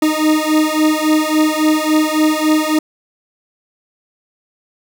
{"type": "beating tone pair", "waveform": "40% pulse", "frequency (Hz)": [307.4, 311], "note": ["D#4", "D#4"], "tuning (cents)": [-21, -1], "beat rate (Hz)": 3.6, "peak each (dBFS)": -14, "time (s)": [0.02, 2.79], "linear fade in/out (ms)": 5, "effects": []}